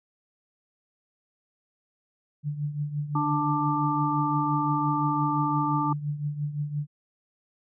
sine tone with tremolo, 147.1 Hz, D3, 3 cents sharp, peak -24 dBFS, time 2.43-6.87 s, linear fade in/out 50 ms, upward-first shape triangle, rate 5.8 Hz, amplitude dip 75%
harmonic tone, 295.2 Hz, D4, 9 cents sharp, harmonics 1 / 3 / 4, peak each -28 / -28 / -28 dBFS, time 3.15-5.93 s, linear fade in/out 5 ms
effects none

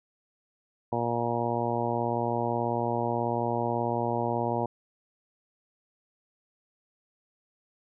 harmonic tone, 118.3 Hz, A#2, 26 cents sharp, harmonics 1 / 2 / 3 / 4 / 5 / 6 / 7 / 8, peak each -34 / -34 / -34 / -34 / -34 / -34 / -34 / -34 dBFS, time 0.92-4.66 s, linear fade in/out 5 ms, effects none

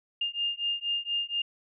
sine beating tone pair, 2814 / 2818.2 Hz, F7 / F7, +12 / +15 cents, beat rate 4.2 Hz, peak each -31 dBFS, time 0.21-1.42 s, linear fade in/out 5 ms, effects none

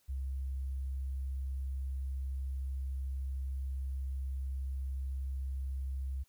sine tone with sample-and-hold, 66.6 Hz, C2, 31 cents sharp, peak -34 dBFS, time 0.08-6.24 s, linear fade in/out 20 ms, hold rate 11025 Hz, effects white hiss -72 dBFS RMS until 6.28 s

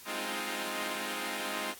5% pulse chord, F minor seventh, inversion first, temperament equal with one note detuned, 207.7 / 261.6 / 312.2 / 349.2 Hz, Ab3 / C4 / Eb4 / F4, 0 / 0 / +6 / 0 cents, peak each -28 dBFS, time 0.05-1.75 s, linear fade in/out 50 ms, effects white hiss -51 dBFS RMS until 1.79 s + AAC 64 kbps

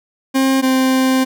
40% pulse tone pair in turn, 266.5 / 261.3 Hz, C4 / C4, +32 / -2 cents, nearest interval unison, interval 34 cents, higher first, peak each -11 dBFS, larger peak neither, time 0.34-0.62 / 0.62-1.25 s, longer second, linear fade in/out 20 ms, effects none

